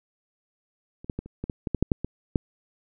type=clicks; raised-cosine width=3 ms; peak=-29 / -15 / -17 / -29 / -18 / -16 / -15 / -11 / -7 / -7 / -16 / -8 dBFS; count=12; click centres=1.045 / 1.098 / 1.19 / 1.26 / 1.44 / 1.498 / 1.672 / 1.747 / 1.826 / 1.918 / 2.046 / 2.358 s; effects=none